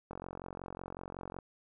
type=click train; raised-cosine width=1 ms; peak=-28 dBFS; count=59; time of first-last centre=0.11-1.388 s; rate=45.4 Hz; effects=none